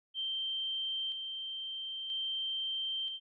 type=tone with tremolo; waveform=sine; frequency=3136 Hz; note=G7; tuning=in tune; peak=-33 dBFS; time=0.14-3.2 s; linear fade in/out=50 ms; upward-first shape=square; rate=0.51 Hz; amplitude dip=40%; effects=none